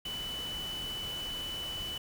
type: tone in noise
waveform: sine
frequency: 2984 Hz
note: F#7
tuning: 14 cents sharp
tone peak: -36 dBFS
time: 0.05-1.98 s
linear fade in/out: 5 ms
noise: pink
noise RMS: -44 dBFS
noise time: 0.05-1.98 s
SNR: +5 dB
effects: none